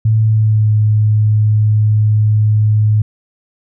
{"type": "tone with pitch glide", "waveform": "sine", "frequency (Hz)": [110, 106.93], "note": ["A2", "A2"], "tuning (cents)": [0, -49], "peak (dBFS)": -8, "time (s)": [0.05, 3.02], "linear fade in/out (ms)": 5, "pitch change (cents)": -49, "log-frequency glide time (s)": [0.2, 0.73], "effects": []}